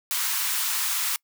white high-pass noise, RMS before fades -26 dBFS, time 0.11-1.16 s, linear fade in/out 0 ms, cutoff 890 Hz, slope 48 dB/octave, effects noise-tail reverb RT60 0.1 s tail -26 dB re dry

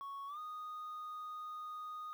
sine tone with pitch glide, 1108.7 to 1237.3 Hz, C#6 to D#6, 0 to -10 cents, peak -40 dBFS, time 0.01-2.13 s, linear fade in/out 0 ms, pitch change +190 cents, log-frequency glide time 0.27-0.39 s, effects tanh soft clip ceiling -42 dBFS + 11-bit

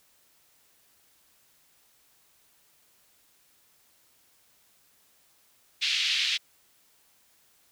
white band-pass noise, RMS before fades -27 dBFS, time 5.81-6.38 s, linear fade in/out 20 ms, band 2400 to 4000 Hz, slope 24 dB/octave, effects white hiss -64 dBFS RMS until 7.71 s

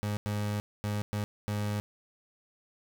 30% pulse tone bursts at uneven times, 104 Hz, G#2, 3 cents sharp, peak -27 dBFS, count 5, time 0.03-0.17 / 0.26-0.6 / 0.84-1.02 / 1.13-1.24 / 1.48-1.8 s, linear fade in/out 0 ms, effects none

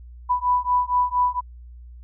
sine beating tone pair, 987.8 / 992.1 Hz, B5 / B5, 0 / +8 cents, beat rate 4.3 Hz, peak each -21 dBFS, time 0.29-1.41 s, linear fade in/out 20 ms, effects added 60 Hz sine -39 dBFS peak until 2.03 s

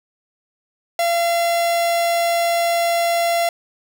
45% pulse tone, 683 Hz, F5, 39 cents flat, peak -16 dBFS, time 0.99-3.49 s, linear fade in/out 2 ms, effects none

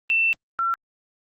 sine tone pair in turn, 2679 / 1355.5 Hz, E7 / E6, +27 / +48 cents, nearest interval octave, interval 1179 cents, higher first, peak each -17 / -20 dBFS, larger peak first, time 0.1-0.33 / 0.59-0.74 s, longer first, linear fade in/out 0 ms, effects Opus 24 kbps

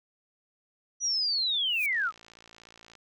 sine linear sweep, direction down, 5920 to 1194 Hz, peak -25 dBFS, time 1-2.12 s, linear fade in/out 50 ms
violet noise with exponential growth, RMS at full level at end -36 dBFS, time 1.61-1.86 s, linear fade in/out 2 ms, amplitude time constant 53 ms
click train, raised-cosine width 0.2 ms, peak -34 dBFS, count 59, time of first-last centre 1.93-2.953 s, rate 56.7 Hz
effects none

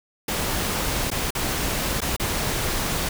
pink noise with dropouts, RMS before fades -25 dBFS, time 0.28-3.09 s, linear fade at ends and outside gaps 5 ms, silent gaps 1.104-1.114 / 1.306-1.35 / 2.006-2.016 / 2.165-2.197 s, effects none

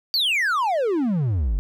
triangle exponential sweep, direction down, 4699 to 43.58 Hz, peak -17 dBFS, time 0.14-1.59 s, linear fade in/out 0 ms, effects none

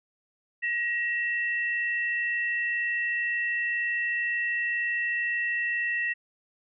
sine tone pair together, 1899 / 2686 Hz, A#6 / E7, +32 / +32 cents, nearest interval tritone, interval 600 cents, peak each -26 / -33 dBFS, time 0.62-6.14 s, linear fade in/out 20 ms, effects none

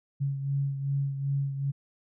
sine beating tone pair, 138.59 / 141.19 Hz, C#3 / C#3, 0 / +32 cents, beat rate 2.6 Hz, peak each -27 / -35 dBFS, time 0.2-1.72 s, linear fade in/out 20 ms, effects none

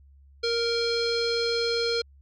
square tone with low-pass filter, 466.2 Hz, A#4, in tune, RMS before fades -26 dBFS, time 0.43-2.02 s, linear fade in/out 10 ms, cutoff 4500 Hz, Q 9.9, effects added 69 Hz sine -51 dBFS peak until 2.21 s

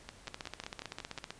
two click trains, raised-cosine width 0.2 ms, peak -24 / -22 dBFS, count 7 / 17, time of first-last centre 0.09-1.185 / 0.28-1.306 s, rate 5.48 / 15.6 Hz, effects pink hiss -57 dBFS RMS until 1.39 s + resampled to 22050 Hz

